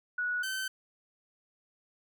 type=tone pair in turn; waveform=sine / sawtooth; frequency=1466 / 1536.8 Hz; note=F#6 / G6; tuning=-16 / -35 cents; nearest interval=minor second; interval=81 cents; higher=second; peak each=-29 / -29 dBFS; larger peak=neither; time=0.18-0.43 / 0.43-0.68 s; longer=neither; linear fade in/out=5 ms; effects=none